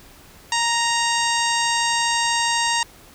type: harmonic tone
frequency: 932.3 Hz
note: A#5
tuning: in tune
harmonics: 1 / 2 / 3 / 4 / 5 / 6 / 7 / 8 / 9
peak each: -22 / -25 / -27 / -28 / -29 / -30 / -30 / -31 / -32 dBFS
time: 0.52-2.83 s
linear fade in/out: 2 ms
effects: pink hiss -47 dBFS RMS until 3.14 s